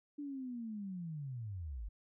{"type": "linear sweep", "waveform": "sine", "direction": "down", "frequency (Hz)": [295.3, 45.73], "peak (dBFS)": -40, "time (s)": [0.18, 1.89], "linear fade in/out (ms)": 10, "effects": []}